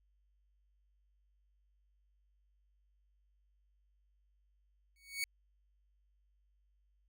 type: tone with exponential growth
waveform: sawtooth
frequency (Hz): 2231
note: C#7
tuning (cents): +11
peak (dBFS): -28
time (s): 4.96-5.24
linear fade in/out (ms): 1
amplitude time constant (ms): 59
effects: added 50 Hz sine -70 dBFS peak until 7.08 s